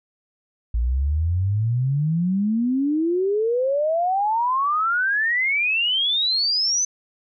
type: exponential sweep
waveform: sine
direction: up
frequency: 55.6 to 6180 Hz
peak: -18 dBFS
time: 0.74-6.85 s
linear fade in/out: 5 ms
effects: none